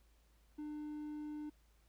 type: tone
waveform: triangle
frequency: 300 Hz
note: D4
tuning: 37 cents sharp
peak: -40 dBFS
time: 0.58-1.5 s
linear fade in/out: 10 ms
effects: added 54 Hz sine -67 dBFS peak until 1.88 s + pink hiss -75 dBFS RMS until 1.88 s